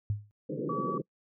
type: tone with exponential decay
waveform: sine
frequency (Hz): 103.83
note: G#2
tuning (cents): 0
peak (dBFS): -24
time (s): 0.1-0.31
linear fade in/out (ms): 0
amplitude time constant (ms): 44
type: band-pass noise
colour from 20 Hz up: white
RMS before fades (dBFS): -34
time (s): 0.49-1.02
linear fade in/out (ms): 10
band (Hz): 130 to 520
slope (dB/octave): 96
type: tone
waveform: sine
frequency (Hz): 1143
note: D6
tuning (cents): -47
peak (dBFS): -32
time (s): 0.69-0.98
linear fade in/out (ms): 5
effects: noise-tail reverb RT60 0.1 s tail -25 dB re dry